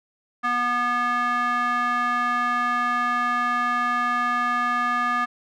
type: tone with band-pass filter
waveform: square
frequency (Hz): 243.2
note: B3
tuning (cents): -26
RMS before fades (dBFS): -23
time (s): 0.43-5.26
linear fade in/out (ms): 20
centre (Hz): 1400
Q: 6.8
effects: none